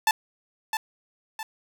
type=tone with echo; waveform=sawtooth; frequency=880 Hz; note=A5; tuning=in tune; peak=-14 dBFS; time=0.07-0.11 s; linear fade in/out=2 ms; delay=660 ms; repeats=2; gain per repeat=-7 dB; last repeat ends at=1.43 s; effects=none